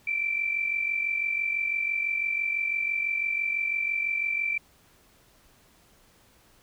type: tone pair together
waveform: sine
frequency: 2336 / 2382 Hz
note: D7 / D7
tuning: -10 / +24 cents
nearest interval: unison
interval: 34 cents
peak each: -26 / -32 dBFS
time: 0.07-4.58 s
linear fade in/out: 5 ms
effects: pink hiss -60 dBFS RMS until 6.62 s